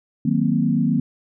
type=chord; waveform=sine; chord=C half-diminished seventh; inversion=first; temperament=equal; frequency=155.56 / 185 / 233.1 / 261.6 Hz; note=Eb3 / Gb3 / Bb3 / C4; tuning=0 / 0 / 0 / 0 cents; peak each=-22 / -23 / -20 / -23 dBFS; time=0.25-1 s; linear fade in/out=5 ms; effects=none